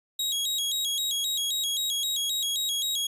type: tone with vibrato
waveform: sawtooth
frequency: 3551 Hz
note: A7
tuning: 15 cents sharp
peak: -23 dBFS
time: 0.19-3.07 s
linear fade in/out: 5 ms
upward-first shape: square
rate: 3.8 Hz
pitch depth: 120 cents each way
effects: resampled to 32000 Hz